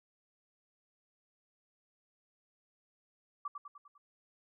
sine tone with echo, 1157 Hz, D6, 26 cents flat, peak -35 dBFS, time 3.45-3.48 s, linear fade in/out 5 ms, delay 100 ms, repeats 5, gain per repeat -5 dB, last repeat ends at 3.98 s, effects none

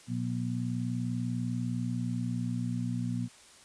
harmonic tone, 60.2 Hz, B1, 44 cents flat, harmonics 2 / 3 / 4, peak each -33 / -36 / -34 dBFS, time 0.07-3.29 s, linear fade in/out 50 ms, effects white hiss -55 dBFS RMS until 3.64 s + resampled to 22050 Hz

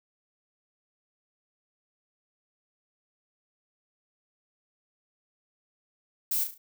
violet noise with echo, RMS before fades -28 dBFS, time 6.31-6.44 s, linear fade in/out 5 ms, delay 35 ms, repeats 4, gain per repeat -7 dB, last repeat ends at 6.58 s, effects none

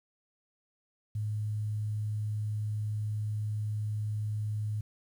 sine tone with quantisation, 106.2 Hz, G#2, 39 cents sharp, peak -30 dBFS, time 1.15-4.81 s, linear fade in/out 5 ms, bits 10, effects none

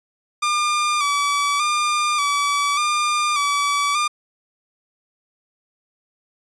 sawtooth tone with vibrato, 1174.7 Hz, D6, in tune, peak -14 dBFS, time 0.42-4.08 s, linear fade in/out 10 ms, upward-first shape square, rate 0.85 Hz, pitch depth 41 cents each way, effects resampled to 22050 Hz

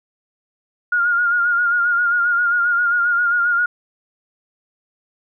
sine tone with vibrato, 1420 Hz, F6, 28 cents sharp, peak -14 dBFS, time 0.92-3.66 s, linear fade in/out 5 ms, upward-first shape sine, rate 7.5 Hz, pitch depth 42 cents each way, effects none

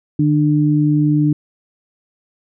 sine tone pair together, 150.36 / 298.3 Hz, D3 / D4, +41 / +27 cents, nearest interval octave, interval 1186 cents, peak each -14 dBFS, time 0.19-1.33 s, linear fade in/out 5 ms, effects none

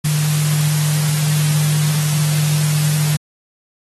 sine tone in noise, 150.8 Hz, D3, 46 cents sharp, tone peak -14 dBFS, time 0.04-3.17 s, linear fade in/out 10 ms, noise white, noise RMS -24 dBFS, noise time 0.04-3.17 s, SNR +7 dB, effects AAC 32 kbps

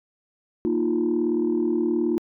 sine chord, Bb suspended fourth, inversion none, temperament just, 233.1 / 310.8 / 349.6 Hz, Bb3 / Eb4 / F4, 0 / -2 / +2 cents, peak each -25 / -24 / -22 dBFS, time 0.65-2.18 s, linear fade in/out 0 ms, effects tanh soft clip ceiling -14 dBFS

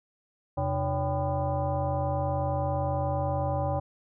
sine tone with frequency modulation, 350 Hz, F4, 4 cents sharp, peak -25 dBFS, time 0.57-3.8 s, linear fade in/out 10 ms, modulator 217 Hz, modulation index 2.5, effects none

